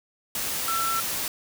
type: tone in noise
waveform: sine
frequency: 1341 Hz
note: E6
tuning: 29 cents sharp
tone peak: -25 dBFS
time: 0.68-1 s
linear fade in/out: 2 ms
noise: white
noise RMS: -29 dBFS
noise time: 0.35-1.28 s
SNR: +1 dB
effects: none